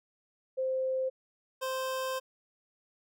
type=tone pair in turn; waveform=sine / 25% pulse; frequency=522 / 522 Hz; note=C5 / C5; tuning=-4 / -4 cents; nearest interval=unison; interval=0 cents; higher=neither; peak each=-28 dBFS; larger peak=neither; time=0.57-1.1 / 1.61-2.2 s; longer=second; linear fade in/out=20 ms; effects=none